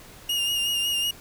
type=tone with vibrato; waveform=40% pulse; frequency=2840 Hz; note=F7; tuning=28 cents sharp; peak=-22 dBFS; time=0.29-1.11 s; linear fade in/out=5 ms; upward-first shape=sine; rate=5.4 Hz; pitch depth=29 cents each way; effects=pink hiss -47 dBFS RMS until 1.2 s